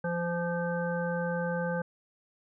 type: harmonic tone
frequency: 172.2 Hz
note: F3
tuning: 24 cents flat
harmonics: 1 / 3 / 5 / 7 / 9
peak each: -32 / -32 / -39 / -45 / -37 dBFS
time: 0.04-1.82 s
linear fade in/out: 5 ms
effects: none

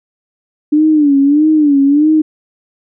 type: tone with vibrato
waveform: sine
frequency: 293.7 Hz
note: D4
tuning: in tune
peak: -6 dBFS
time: 0.72-2.22 s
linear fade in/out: 10 ms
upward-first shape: sine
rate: 1.6 Hz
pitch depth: 110 cents each way
effects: none

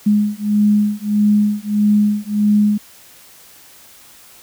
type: beating tone pair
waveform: sine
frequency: 207.7 / 209.3 Hz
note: G#3 / G#3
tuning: 0 / +14 cents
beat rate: 1.6 Hz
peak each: -15 dBFS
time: 0.06-2.78 s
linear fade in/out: 10 ms
effects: white hiss -44 dBFS RMS until 4.42 s

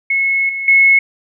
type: tone with level steps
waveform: sine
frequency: 2185 Hz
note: C#7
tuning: 26 cents flat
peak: -12 / -19 / -6 dBFS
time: 0.1-0.99 s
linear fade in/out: 5 ms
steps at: 0.49 / 0.68 s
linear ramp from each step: 2 ms
effects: none

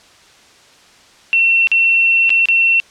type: tone with dropouts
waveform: sine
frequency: 2709 Hz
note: E7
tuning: 47 cents sharp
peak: -9 dBFS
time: 1.33-2.8 s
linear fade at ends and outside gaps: 0 ms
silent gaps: 1.672-1.716 / 2.294-2.303 / 2.456-2.486 s
effects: white hiss -46 dBFS RMS until 2.9 s + low-pass 6000 Hz 12 dB/octave

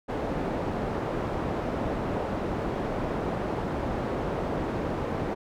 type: low-pass noise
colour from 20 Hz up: white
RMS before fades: -30 dBFS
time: 0.08-5.35 s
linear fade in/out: 20 ms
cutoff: 600 Hz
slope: 12 dB/octave
effects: none

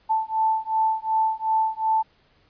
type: beating tone pair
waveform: sine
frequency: 880 / 882.7 Hz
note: A5 / A5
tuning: 0 / +5 cents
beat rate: 2.7 Hz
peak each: -23 dBFS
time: 0.09-2.03 s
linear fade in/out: 20 ms
effects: pink hiss -61 dBFS RMS until 2.49 s + resampled to 11025 Hz

